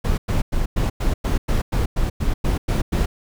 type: noise bursts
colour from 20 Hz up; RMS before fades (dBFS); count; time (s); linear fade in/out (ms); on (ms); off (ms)
brown; -19; 13; 0.04-3.06; 10; 140; 100
effects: none